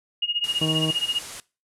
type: tone with tremolo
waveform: sine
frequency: 2862 Hz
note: F7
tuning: 42 cents sharp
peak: -19 dBFS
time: 0.22-1.19 s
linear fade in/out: 5 ms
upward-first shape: sine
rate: 15 Hz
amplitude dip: 90%
type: low-pass noise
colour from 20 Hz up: white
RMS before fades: -39 dBFS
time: 0.44-1.4 s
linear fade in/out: 0 ms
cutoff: 11000 Hz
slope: 48 dB/octave
type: harmonic tone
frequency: 157.8 Hz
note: D#3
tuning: 25 cents sharp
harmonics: 1 / 2 / 3 / 4 / 5 / 6 / 7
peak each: -25 / -27 / -33 / -35 / -44 / -45 / -41 dBFS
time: 0.61-0.91 s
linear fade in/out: 5 ms
effects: noise-tail reverb RT60 0.3 s tail -21 dB re dry